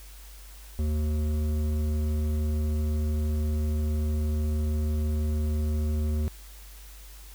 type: tone with hard clipping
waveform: sine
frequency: 76.1 Hz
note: D#2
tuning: 38 cents flat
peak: -26 dBFS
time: 0.79-6.28 s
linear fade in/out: 0 ms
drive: 11 dB
effects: added 50 Hz sine -44 dBFS peak until 7.34 s + white hiss -51 dBFS RMS until 7.34 s